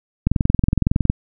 click train, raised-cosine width 5 ms, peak -3 dBFS, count 19, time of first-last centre 0.27-1.099 s, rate 21.7 Hz, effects none

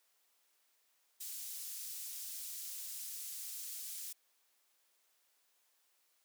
pink high-pass noise, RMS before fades -45 dBFS, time 1.2-4.13 s, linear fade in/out 10 ms, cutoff 7000 Hz, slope 12 dB/octave, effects white hiss -75 dBFS RMS until 6.24 s + high-pass 400 Hz 12 dB/octave

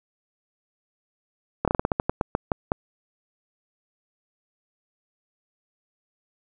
slowing click train, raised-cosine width 1 ms, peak -7 dBFS, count 13, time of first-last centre 1.65-2.719 s, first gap 27 ms, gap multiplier 1.2, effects none

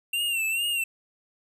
square tone with vibrato, 2736 Hz, F7, 36 cents flat, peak -25 dBFS, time 0.13-0.84 s, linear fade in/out 5 ms, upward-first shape sine, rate 2.3 Hz, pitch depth 76 cents each way, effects none

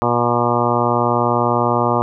harmonic tone, 120 Hz, B2, 49 cents flat, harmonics 1 / 2 / 3 / 4 / 5 / 6 / 7 / 8 / 9 / 10, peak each -23 / -23 / -23 / -23 / -23 / -23 / -23 / -23 / -23 / -23 dBFS, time 0.02-2.02 s, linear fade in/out 0 ms, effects none

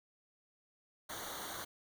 pink noise with comb filter, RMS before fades -44 dBFS, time 1.09-1.65 s, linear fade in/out 10 ms, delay 0.39 ms, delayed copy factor -0.85, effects none

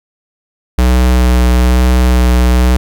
square tone with vibrato, 62 Hz, B1, 7 cents sharp, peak -7 dBFS, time 0.78-2.77 s, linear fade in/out 5 ms, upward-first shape sine, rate 1.1 Hz, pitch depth 16 cents each way, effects 8-bit

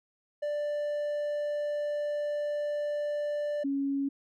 triangle / sine tone pair in turn, 589 / 277.1 Hz, D5 / C#4, +5 / -1 cents, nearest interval octave + minor second, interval 1306 cents, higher first, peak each -27 dBFS, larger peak neither, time 0.42-3.64 / 3.64-4.09 s, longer first, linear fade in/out 10 ms, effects none

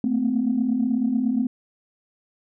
sine tone cluster, 220.9 / 229.8 / 257.5 Hz, A3 / A#3 / C4, +7 / -25 / -28 cents, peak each -23 / -28 / -21 dBFS, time 0.04-1.47 s, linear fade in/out 2 ms, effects tanh soft clip ceiling -12 dBFS

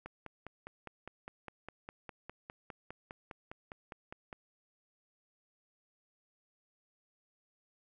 click train, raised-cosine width 0.5 ms, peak -29 dBFS, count 22, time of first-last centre 0.06-4.328 s, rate 4.92 Hz, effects none

